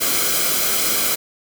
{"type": "noise with comb filter", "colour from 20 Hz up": "white", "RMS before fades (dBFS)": -19, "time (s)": [0, 1.16], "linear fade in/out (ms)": 20, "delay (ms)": 1.1, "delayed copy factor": -0.6, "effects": []}